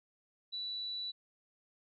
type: tone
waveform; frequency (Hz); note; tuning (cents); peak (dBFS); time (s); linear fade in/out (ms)
sine; 3951; B7; 0; -37; 0.52-1.12; 20
effects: none